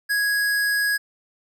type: tone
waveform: square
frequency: 1661.2 Hz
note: G#6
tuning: in tune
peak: -20 dBFS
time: 0.09-0.98 s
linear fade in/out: 20 ms
effects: none